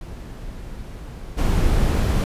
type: noise with level steps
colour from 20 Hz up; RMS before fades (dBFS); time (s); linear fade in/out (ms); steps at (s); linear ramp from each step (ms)
brown; -34 / -18; 0.01-2.24; 2; 1.37; 20
effects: resampled to 32000 Hz